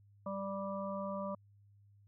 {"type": "harmonic tone", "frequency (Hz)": 196, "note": "G3", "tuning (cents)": 0, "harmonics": [1, 3, 5, 6], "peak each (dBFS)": [-41, -40, -46, -45], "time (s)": [0.26, 1.35], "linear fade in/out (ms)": 5, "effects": ["added 101 Hz sine -61 dBFS peak until 2.07 s"]}